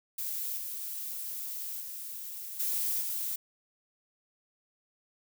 violet noise with level steps, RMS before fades -35 / -38 / -41 / -31 / -34 dBFS, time 0.18-3.36 s, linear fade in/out 5 ms, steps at 0.57 / 1.8 / 2.59 / 3.01 s, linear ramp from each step 10 ms, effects none

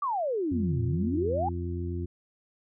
sine exponential two-way sweep, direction down then up, 1201 to 110 to 846 Hz, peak -26 dBFS, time 0.02-1.49 s, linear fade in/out 5 ms, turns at 0.83 s
harmonic tone, 87.31 Hz, F2, in tune, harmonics 1 / 2 / 3 / 4, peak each -31 / -39 / -40 / -37 dBFS, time 0.51-2.06 s, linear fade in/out 10 ms
effects none

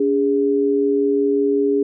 sine tone pair together, 284.1 / 409.5 Hz, C#4 / G#4, +43 / -24 cents, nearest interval tritone, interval 633 cents, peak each -19 / -16 dBFS, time 0-1.83 s, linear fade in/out 5 ms, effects none

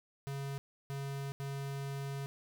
square tone bursts at uneven times, 138.59 Hz, C#3, in tune, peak -38 dBFS, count 3, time 0.27-0.58 / 0.9-1.32 / 1.4-2.26 s, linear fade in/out 0 ms, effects none

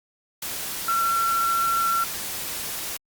sine tone in noise, 1357 Hz, E6, 50 cents sharp, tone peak -20 dBFS, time 0.88-2.04 s, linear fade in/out 5 ms, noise white, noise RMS -31 dBFS, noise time 0.42-2.97 s, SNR +8 dB, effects Opus 48 kbps

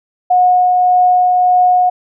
sine tone with tremolo, 726 Hz, F#5, 33 cents flat, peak -6 dBFS, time 0.3-1.9 s, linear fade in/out 10 ms, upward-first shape triangle, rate 1.7 Hz, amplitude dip 25%, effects none

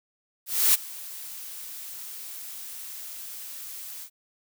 blue noise with ADSR envelope, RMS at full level -18 dBFS, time 0.46-4.1 s, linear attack 280 ms, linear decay 21 ms, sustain -21 dB, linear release 74 ms, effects none

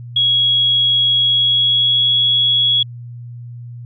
sine tone with pitch glide, 3322 to 3347 Hz, G#7 to G#7, 0 to +13 cents, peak -11 dBFS, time 0.16-2.83 s, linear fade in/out 5 ms, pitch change +13 cents, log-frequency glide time 1.18-2.17 s, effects added 120 Hz sine -29 dBFS peak until 3.85 s

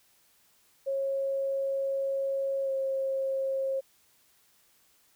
sine tone with pitch glide, 545 to 537.2 Hz, C#5 to C5, -29 to +46 cents, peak -27 dBFS, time 0.86-3.81 s, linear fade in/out 20 ms, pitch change -25 cents, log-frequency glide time 2.64-2.7 s, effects white hiss -65 dBFS RMS until 5.15 s

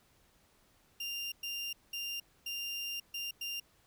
30% pulse tone bursts at uneven times, 2792 Hz, F7, 1 cent flat, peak -34 dBFS, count 6, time 1-1.32 / 1.43-1.73 / 1.93-2.2 / 2.46-3 / 3.14-3.31 / 3.41-3.6 s, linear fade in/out 5 ms, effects pink hiss -68 dBFS RMS until 3.86 s

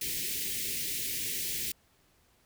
white band-stop noise, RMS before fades -34 dBFS, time 0.01-1.72 s, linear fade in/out 5 ms, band 450 to 1900 Hz, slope 48 dB/octave, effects pink hiss -67 dBFS RMS until 2.45 s

